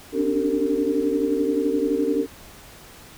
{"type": "tone cluster", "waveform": "sine", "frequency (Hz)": [261.4, 285.4, 297, 388.2, 455.5], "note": ["C4", "D4", "D4", "G4", "A#4"], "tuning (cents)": [-1, -49, 20, -17, -40], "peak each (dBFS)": [-30, -25, -25, -27, -24], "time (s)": [0.12, 2.27], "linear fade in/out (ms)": 50, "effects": ["pink hiss -45 dBFS RMS until 3.17 s"]}